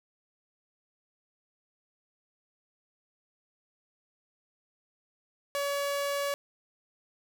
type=tone; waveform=sawtooth; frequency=566 Hz; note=C#5; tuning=36 cents sharp; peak=-25 dBFS; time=5.55-6.34 s; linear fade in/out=0 ms; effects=none